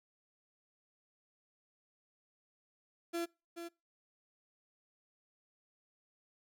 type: tone with echo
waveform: 35% pulse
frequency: 339.3 Hz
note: F4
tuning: 50 cents flat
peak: -33 dBFS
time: 3.13-3.26 s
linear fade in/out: 20 ms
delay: 430 ms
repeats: 1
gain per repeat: -8 dB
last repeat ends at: 3.69 s
effects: noise-tail reverb RT60 0.3 s tail -26 dB re dry